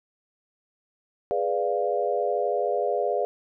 sine chord, G# diminished seventh, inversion none, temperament equal, 415.3 / 493.9 / 587.3 / 698.5 Hz, G#4 / B4 / D5 / F5, 0 / 0 / 0 / 0 cents, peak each -28 dBFS, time 1.31-3.25 s, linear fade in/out 0 ms, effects none

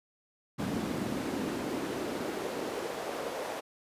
brown noise with high-pass filter sweep, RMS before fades -35 dBFS, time 0.58-3.61 s, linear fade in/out 20 ms, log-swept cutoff 200 to 550 Hz, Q 1.8, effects resampled to 32000 Hz

